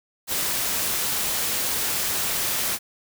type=noise; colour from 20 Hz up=white; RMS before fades=-25 dBFS; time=0.27-2.79 s; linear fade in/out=50 ms; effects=none